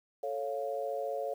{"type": "chord", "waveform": "sine", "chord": "A augmented", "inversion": "none", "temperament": "equal", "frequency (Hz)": [440, 554.4, 698.5], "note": ["A4", "C#5", "E#5"], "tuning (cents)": [0, 0, 0], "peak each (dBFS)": [-38, -35, -38], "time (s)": [0.23, 1.34], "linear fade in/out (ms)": 5, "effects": ["10-bit"]}